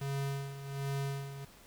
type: tone with tremolo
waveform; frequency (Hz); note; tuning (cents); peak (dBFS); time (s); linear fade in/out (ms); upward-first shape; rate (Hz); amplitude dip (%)
square; 138.59; C#3; 0; -33; 0.01-1.45; 5; sine; 1.3; 70
effects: pink hiss -58 dBFS RMS until 1.66 s